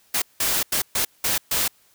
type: noise bursts at uneven times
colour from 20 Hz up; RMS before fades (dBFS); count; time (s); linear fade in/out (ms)
white; -22; 6; 0.14-0.22 / 0.4-0.63 / 0.72-0.82 / 0.95-1.05 / 1.24-1.38 / 1.51-1.68; 5
effects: white hiss -59 dBFS RMS until 1.94 s